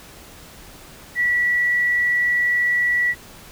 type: tone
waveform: sine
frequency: 1946 Hz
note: B6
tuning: 26 cents flat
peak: -16 dBFS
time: 1.15-3.15 s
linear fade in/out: 50 ms
effects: pink hiss -43 dBFS RMS until 3.51 s